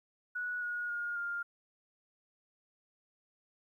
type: tone with pitch steps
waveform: sine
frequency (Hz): 1468 / 1446.1 / 1424.6 / 1403.3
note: F#6 / F#6 / F6 / F6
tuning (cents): -14 / -40 / +34 / +8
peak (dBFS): -34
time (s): 0.35-1.43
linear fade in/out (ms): 10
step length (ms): 270
effects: 12-bit